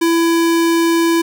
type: tone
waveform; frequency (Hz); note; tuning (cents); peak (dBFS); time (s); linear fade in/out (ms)
square; 333.7; E4; +21; -12; 0.01-1.22; 10
effects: none